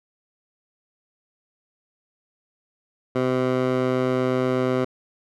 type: tone with band-pass filter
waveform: 15% pulse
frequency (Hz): 128.2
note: C3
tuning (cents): -35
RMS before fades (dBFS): -22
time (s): 3.15-4.85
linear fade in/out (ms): 10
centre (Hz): 550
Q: 0.58
effects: none